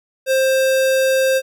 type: tone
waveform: square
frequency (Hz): 528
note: C5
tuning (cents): +16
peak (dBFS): -14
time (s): 0.26-1.42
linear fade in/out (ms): 50
effects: none